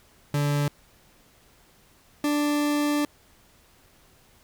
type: tone pair in turn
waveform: 40% pulse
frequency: 145.1 / 293.8 Hz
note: D3 / D4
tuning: -21 / +1 cents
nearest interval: octave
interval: 1222 cents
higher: second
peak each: -21 dBFS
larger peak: neither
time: 0.34-0.68 / 2.24-3.05 s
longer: second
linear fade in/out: 2 ms
effects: pink hiss -58 dBFS RMS until 4.43 s